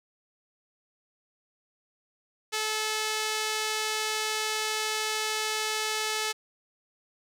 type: tone with band-pass filter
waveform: sawtooth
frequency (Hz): 433.1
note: A4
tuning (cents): -27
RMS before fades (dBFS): -30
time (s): 2.52-6.33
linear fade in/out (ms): 20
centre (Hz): 4800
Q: 0.57
effects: none